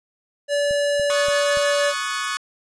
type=tone; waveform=square; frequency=576 Hz; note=D5; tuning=34 cents flat; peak=-19 dBFS; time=0.48-1.94 s; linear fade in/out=50 ms
type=click train; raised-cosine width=5 ms; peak=-25 dBFS; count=4; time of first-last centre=0.71-1.572 s; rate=3.48 Hz
type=chord; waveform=sawtooth; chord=D# half-diminished seventh; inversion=third; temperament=equal with one note detuned; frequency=1108.7 / 1244.5 / 1480 / 1721.8 Hz; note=C#6 / D#6 / F#6 / A6; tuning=0 / 0 / 0 / -38 cents; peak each=-24 / -26 / -26 / -26 dBFS; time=1.1-2.37 s; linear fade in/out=0 ms
effects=resampled to 22050 Hz